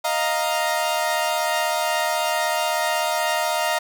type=chord; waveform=sawtooth; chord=Eb suspended second; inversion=none; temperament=equal; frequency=622.3 / 698.5 / 932.3 Hz; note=Eb5 / F5 / Bb5; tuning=0 / 0 / 0 cents; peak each=-21 dBFS; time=0.04-3.79 s; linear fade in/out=10 ms; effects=none